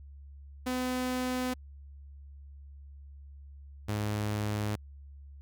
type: tone pair in turn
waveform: sawtooth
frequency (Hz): 253.1 / 105.01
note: B3 / G#2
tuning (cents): +43 / +20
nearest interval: octave + minor third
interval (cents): 1523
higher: first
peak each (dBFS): -26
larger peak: neither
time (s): 0.66-1.54 / 3.88-4.76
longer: neither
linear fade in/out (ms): 10
effects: added 70 Hz sine -46 dBFS peak until 5.41 s